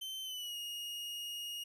40% pulse tone with pitch glide, 3088 to 2865 Hz, G7 to F7, -27 to +44 cents, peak -39 dBFS, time 0.01-1.64 s, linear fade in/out 10 ms, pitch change -129 cents, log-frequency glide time 0.23-0.56 s, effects none

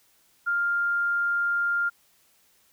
sine tone, 1400 Hz, F6, 4 cents sharp, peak -22 dBFS, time 0.46-1.9 s, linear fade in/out 20 ms, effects white hiss -63 dBFS RMS until 2.72 s

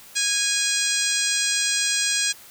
harmonic tone, 824 Hz, G#5, 14 cents flat, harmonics 2 / 3 / 4 / 5 / 6 / 7 / 8 / 9 / 10, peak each -29 / -29 / -29 / -29 / -29 / -29 / -29 / -29 / -29 dBFS, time 0.15-2.33 s, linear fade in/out 20 ms, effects white hiss -46 dBFS RMS until 2.5 s

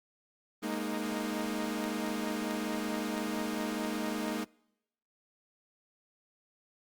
sawtooth chord, Ab suspended second, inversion none, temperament equal with one note detuned, 207.7 / 233.1 / 309.3 Hz, Ab3 / Bb3 / Eb4, 0 / 0 / -10 cents, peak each -33 dBFS, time 0.62-4.45 s, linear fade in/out 20 ms, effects noise-tail reverb RT60 0.9 s tail -26 dB re dry + Opus 24 kbps

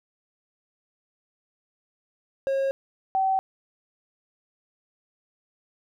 triangle / sine tone pair in turn, 542 / 766.5 Hz, C#5 / G5, -39 / -39 cents, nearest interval tritone, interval 600 cents, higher second, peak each -20 dBFS, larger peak neither, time 2.47-2.71 / 3.15-3.39 s, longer neither, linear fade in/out 0 ms, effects none

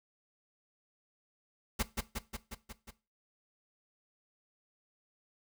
pink noise with echo, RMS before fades -31 dBFS, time 1.79-1.83 s, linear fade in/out 10 ms, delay 180 ms, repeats 6, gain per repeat -3 dB, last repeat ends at 2.91 s, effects noise-tail reverb RT60 0.3 s tail -17 dB re dry

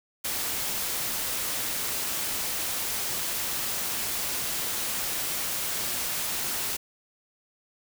white noise, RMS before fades -30 dBFS, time 0.24-6.77 s, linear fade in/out 10 ms, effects none

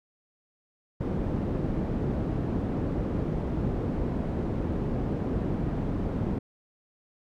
white low-pass noise, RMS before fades -29 dBFS, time 1-6.39 s, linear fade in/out 10 ms, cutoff 270 Hz, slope 12 dB/octave, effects none

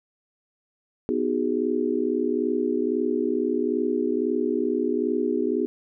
sine chord, G# minor seventh, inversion first, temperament just, 249.2 / 311.5 / 373.8 / 415.3 Hz, B3 / D#4 / F#4 / G#4, +16 / +2 / +18 / 0 cents, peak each -27 dBFS, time 1.09-5.66 s, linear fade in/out 0 ms, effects none

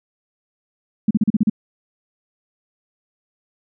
sine tone bursts, 213.6 Hz, G#3, 49 cents sharp, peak -11 dBFS, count 7, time 1.08-1.498 s, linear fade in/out 5 ms, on 28 ms, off 37 ms, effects none

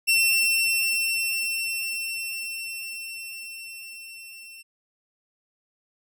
sawtooth tone with level ramp, 2702 Hz, E7, 42 cents sharp, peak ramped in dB -14 to -39 dBFS, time 0.07-4.63 s, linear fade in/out 20 ms, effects none

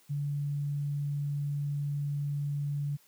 sine tone, 144 Hz, D3, 34 cents flat, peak -29 dBFS, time 0.09-2.97 s, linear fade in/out 20 ms, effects white hiss -63 dBFS RMS until 3.07 s + high-pass 80 Hz 12 dB/octave

